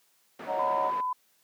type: band-pass noise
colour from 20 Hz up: pink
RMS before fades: -42 dBFS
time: 0.39-1.01 s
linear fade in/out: 5 ms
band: 260 to 1800 Hz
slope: 12 dB/octave
type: chord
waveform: sine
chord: D# minor seventh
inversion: third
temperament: equal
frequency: 554.4 / 622.3 / 740 / 932.3 Hz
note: C#5 / D#5 / F#5 / A#5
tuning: 0 / 0 / 0 / 0 cents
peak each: -33 / -33 / -33 / -32 dBFS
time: 0.46-0.92 s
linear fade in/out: 50 ms
type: tone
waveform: sine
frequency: 1005 Hz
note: B5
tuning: 30 cents sharp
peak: -27 dBFS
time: 0.59-1.13 s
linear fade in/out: 5 ms
effects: white hiss -67 dBFS RMS until 1.43 s + high-pass 150 Hz 12 dB/octave